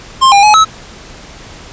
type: tone with pitch steps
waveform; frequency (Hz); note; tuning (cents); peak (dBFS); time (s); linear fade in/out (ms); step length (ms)
square; 1057 / 803 / 845 / 1294; C6 / G5 / G#5 / E6; +17 / +41 / +30 / -32; -4; 0.21-0.65; 20; 110
effects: pink hiss -33 dBFS RMS until 1.72 s + resampled to 16000 Hz